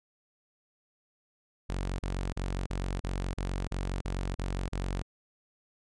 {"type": "tone bursts", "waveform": "sawtooth", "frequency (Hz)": 46.25, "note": "F#1", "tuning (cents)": 0, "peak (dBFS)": -27, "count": 10, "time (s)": [1.69, 5.023], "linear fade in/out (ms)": 10, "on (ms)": 300, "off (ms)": 37, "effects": ["resampled to 22050 Hz"]}